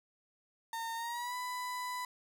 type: tone with pitch glide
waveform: 35% pulse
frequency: 913 to 995.6 Hz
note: A#5 to B5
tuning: -36 to +14 cents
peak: -35 dBFS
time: 0.73-2.05 s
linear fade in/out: 2 ms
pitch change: +150 cents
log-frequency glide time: 0.95-1.36 s
effects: none